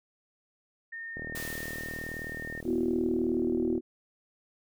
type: tone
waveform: sine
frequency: 1828 Hz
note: A#6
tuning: 34 cents flat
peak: -37 dBFS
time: 0.92-2.61 s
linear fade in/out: 10 ms
type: click train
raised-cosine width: 2 ms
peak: -27 dBFS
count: 103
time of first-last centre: 1.17-3.779 s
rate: 39.1 Hz
type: noise with exponential decay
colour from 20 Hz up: white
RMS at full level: -39 dBFS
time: 1.35-3.79 s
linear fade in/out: 5 ms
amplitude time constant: 530 ms
type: chord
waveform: sine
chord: B suspended fourth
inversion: none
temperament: equal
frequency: 246.9 / 329.6 / 370 Hz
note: B3 / E4 / F#4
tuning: 0 / 0 / 0 cents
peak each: -30 / -30 / -30 dBFS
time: 2.64-3.81 s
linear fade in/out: 50 ms
effects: none